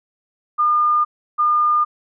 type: tone pair in turn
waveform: sine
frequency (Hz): 1211 / 1211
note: D#6 / D#6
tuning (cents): -47 / -47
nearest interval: unison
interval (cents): 0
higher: neither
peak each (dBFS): -13 / -13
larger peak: neither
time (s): 0.58-1.05 / 1.38-1.85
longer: neither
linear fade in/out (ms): 20
effects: none